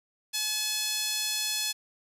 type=tone with high-pass filter; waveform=sawtooth; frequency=856 Hz; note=A5; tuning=48 cents flat; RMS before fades=-30 dBFS; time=0.33-1.73 s; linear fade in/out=20 ms; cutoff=3900 Hz; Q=1.2; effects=resampled to 32000 Hz + 9-bit